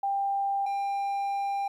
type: tone pair in turn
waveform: sine / triangle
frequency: 793 / 796.4 Hz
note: G5 / G5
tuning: +20 / +27 cents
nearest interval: unison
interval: 7 cents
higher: second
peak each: -25 / -25 dBFS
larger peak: neither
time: 0.03-0.66 / 0.66-1.68 s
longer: second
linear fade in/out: 5 ms
effects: 11-bit